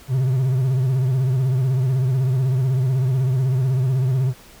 triangle tone with vibrato, 130 Hz, C3, 11 cents flat, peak -14 dBFS, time 0.08-4.34 s, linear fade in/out 50 ms, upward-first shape sine, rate 16 Hz, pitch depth 91 cents each way, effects pink hiss -46 dBFS RMS until 4.6 s

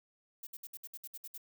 violet noise bursts, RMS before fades -45 dBFS, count 10, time 0.43-1.378 s, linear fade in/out 5 ms, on 39 ms, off 62 ms, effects none

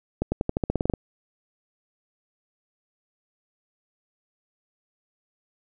accelerating click train, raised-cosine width 2 ms, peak -10 dBFS, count 12, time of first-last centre 0.22-0.937 s, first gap 100 ms, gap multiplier 0.91, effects none

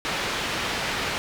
white low-pass noise, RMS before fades -28 dBFS, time 0.05-1.18 s, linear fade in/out 0 ms, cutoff 3100 Hz, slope 12 dB/octave, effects none

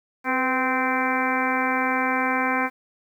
harmonic tone with a mistuned harmonic, 259.2 Hz, C4, 16 cents flat, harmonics 1 / 2 / 3 / 4 / 5 / 6 / 7 / 8 / 9, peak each -27 / -31 / -28 / -27 / -32 / -28 / -33 / -31 / -30 dBFS, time 0.24-2.7 s, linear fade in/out 50 ms, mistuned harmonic 2, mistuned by -49 cents, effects 9-bit

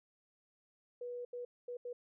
sine tone bursts at uneven times, 487.4 Hz, B4, 23 cents flat, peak -40 dBFS, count 4, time 1.01-1.25 / 1.33-1.45 / 1.68-1.77 / 1.85-1.93 s, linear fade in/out 5 ms, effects none

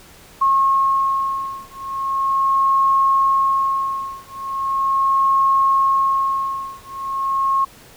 sine beating tone pair, 1084 / 1084.39 Hz, C#6 / C#6, -39 / -38 cents, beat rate 0.39 Hz, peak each -18 dBFS, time 0.41-7.65 s, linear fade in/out 10 ms, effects pink hiss -45 dBFS RMS until 7.96 s

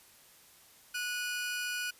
sawtooth tone pair together, 1467.1 / 2463 Hz, F#6 / D#7, -15 / -18 cents, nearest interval major sixth, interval 897 cents, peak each -31 / -36 dBFS, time 0.94-1.91 s, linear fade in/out 10 ms, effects white hiss -59 dBFS RMS until 1.99 s + resampled to 32000 Hz

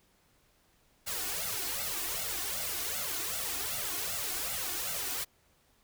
white noise with flanger, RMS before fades -35 dBFS, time 1.06-5.25 s, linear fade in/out 20 ms, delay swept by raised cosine 1.4 to 2.8 ms, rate 2.6 Hz, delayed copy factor +0.95, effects pink hiss -68 dBFS RMS until 5.83 s

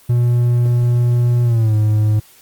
triangle tone with pitch glide, 120.8 to 107 Hz, B2 to A2, -38 to -48 cents, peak -9 dBFS, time 0.09-2.2 s, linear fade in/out 10 ms, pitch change -210 cents, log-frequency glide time 1.44-1.74 s, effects white hiss -47 dBFS RMS until 2.41 s + Opus 32 kbps

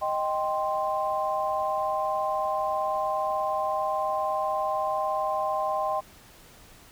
sine chord, C minor, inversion first, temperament equal, 622.3 / 784 / 1046.5 Hz, Eb5 / G5 / C6, 0 / 0 / 0 cents, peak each -29 dBFS, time 0.01-6.01 s, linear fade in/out 20 ms, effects pink hiss -52 dBFS RMS until 6.91 s

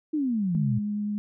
sine exponential sweep, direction down, 319.8 to 113.7 Hz, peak -23 dBFS, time 0.13-0.79 s, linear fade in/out 10 ms
sine tone with vibrato, 207.7 Hz, G#3, in tune, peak -26 dBFS, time 0.55-1.18 s, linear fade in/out 0 ms, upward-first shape sine, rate 9.7 Hz, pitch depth 8 cents each way
effects none

